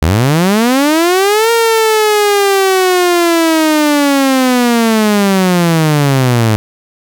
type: linear two-way sweep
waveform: sawtooth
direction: up then down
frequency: 70.1 to 465.4 to 105.5 Hz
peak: -4 dBFS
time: 0.02-6.56 s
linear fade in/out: 0 ms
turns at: 1.51 s
effects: none